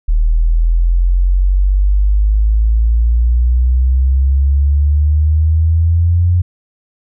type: exponential sweep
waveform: sine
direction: up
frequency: 38.64 to 89.3 Hz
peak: -8 dBFS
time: 0.08-6.42 s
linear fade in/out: 10 ms
effects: none